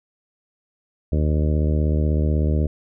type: harmonic tone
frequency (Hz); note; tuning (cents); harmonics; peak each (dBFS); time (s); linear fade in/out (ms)
76.2; D#2; -36; 1 / 2 / 3 / 4 / 5 / 6 / 7 / 8; -18 / -24 / -28 / -30 / -32 / -34 / -35 / -36; 1.12-2.67; 5
effects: none